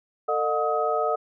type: tone cluster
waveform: sine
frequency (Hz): 448.9 / 609 / 724 / 1266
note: A4 / D#5 / F#5 / D#6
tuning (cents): +35 / -37 / -38 / +30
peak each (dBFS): -27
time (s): 0.28-1.16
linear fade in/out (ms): 10
effects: none